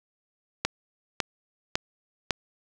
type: click train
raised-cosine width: 0.2 ms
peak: -6 dBFS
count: 4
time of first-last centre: 0.65-2.307 s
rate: 1.81 Hz
effects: none